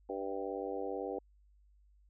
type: harmonic tone with a mistuned harmonic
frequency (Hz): 98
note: G2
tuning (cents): 0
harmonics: 3 / 4 / 5 / 6 / 7 / 8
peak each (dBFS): -44 / -41 / -40 / -46 / -47 / -45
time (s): 0.09-1.19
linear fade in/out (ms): 5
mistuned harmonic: 7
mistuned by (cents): -28
effects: added 50 Hz sine -62 dBFS peak until 2.09 s